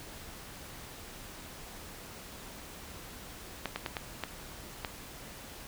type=clicks; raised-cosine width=0.3 ms; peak=-17 dBFS; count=6; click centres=3.657 / 3.76 / 3.862 / 3.968 / 4.237 / 4.848 s; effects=pink hiss -47 dBFS RMS until 5.67 s